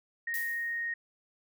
sine tone, 1863 Hz, A#6, 2 cents flat, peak -31 dBFS, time 0.27-0.94 s, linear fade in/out 5 ms
violet noise with exponential decay, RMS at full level -36 dBFS, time 0.34-0.9 s, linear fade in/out 0 ms, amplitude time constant 120 ms
effects none

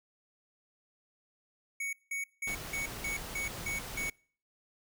square tone bursts, 2230 Hz, C#7, 10 cents sharp, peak -34 dBFS, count 8, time 1.8-4.1 s, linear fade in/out 5 ms, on 130 ms, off 180 ms
pink noise, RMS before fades -42 dBFS, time 2.47-4.1 s, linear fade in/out 5 ms
effects noise-tail reverb RT60 0.5 s tail -26 dB re dry

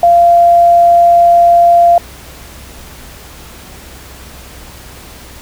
sine tone, 690 Hz, F5, 21 cents flat, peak -3 dBFS, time 0.03-1.98 s, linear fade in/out 2 ms, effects added 64 Hz sine -36 dBFS peak until 5.41 s + pink hiss -34 dBFS RMS until 5.41 s

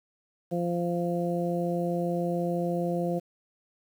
harmonic tone, 173.4 Hz, F3, 12 cents flat, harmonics 1 / 2 / 3 / 4, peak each -29 / -32 / -31 / -35 dBFS, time 0.51-3.2 s, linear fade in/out 20 ms, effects 9-bit

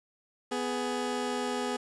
20% pulse tone pair together, 248.8 / 416.6 Hz, B3 / G#4, +13 / +5 cents, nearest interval major sixth, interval 892 cents, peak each -28 dBFS, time 0.51-1.77 s, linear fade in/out 10 ms, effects resampled to 22050 Hz + 9-bit

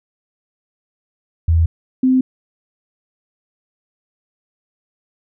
sine tone pair in turn, 82.41 / 258.3 Hz, E2 / C4, 0 / -22 cents, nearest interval octave + minor sixth, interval 1978 cents, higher second, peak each -10 dBFS, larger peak neither, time 1.48-1.66 / 2.03-2.21 s, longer neither, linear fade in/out 5 ms, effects none

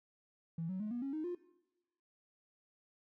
triangle tone with pitch steps, 164.81 / 187.14 / 212.5 / 241.3 / 274 / 311.1 / 353.3 Hz, E3 / F#3 / G#3 / B3 / C#4 / D#4 / F4, 0 / +20 / +40 / -40 / -20 / 0 / +20 cents, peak -33 dBFS, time 0.58-1.35 s, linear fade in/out 5 ms, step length 110 ms, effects noise-tail reverb RT60 0.9 s tail -20 dB re dry + tanh soft clip ceiling -34 dBFS

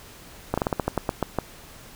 slowing click train, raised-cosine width 1 ms, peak -8 dBFS, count 11, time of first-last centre 0.54-1.387 s, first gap 36 ms, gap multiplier 1.18, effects pink hiss -46 dBFS RMS until 1.95 s

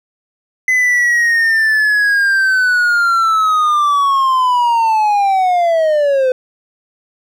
triangle linear sweep, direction down, 2032 to 504 Hz, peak -8 dBFS, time 0.68-6.32 s, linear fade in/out 2 ms, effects none

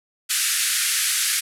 white band-pass noise, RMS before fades -22 dBFS, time 0.29-1.41 s, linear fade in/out 20 ms, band 1400 to 12000 Hz, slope 48 dB/octave, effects none

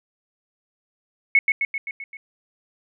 sine tone with echo, 2200 Hz, C#7, 14 cents flat, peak -11 dBFS, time 1.35-1.39 s, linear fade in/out 2 ms, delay 130 ms, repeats 6, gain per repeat -4 dB, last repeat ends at 2.17 s, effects none

